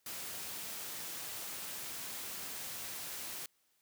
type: noise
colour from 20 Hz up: white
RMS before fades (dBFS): -43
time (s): 0.06-3.46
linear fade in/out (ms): 2
effects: white hiss -75 dBFS RMS until 3.81 s + high-pass 80 Hz 12 dB/octave